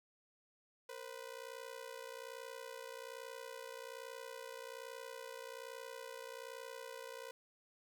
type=ring-modulated tone; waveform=sawtooth; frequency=496.9 Hz; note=B4; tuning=11 cents sharp; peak=-40 dBFS; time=0.89-7.31 s; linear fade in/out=0 ms; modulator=30.6 Hz; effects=none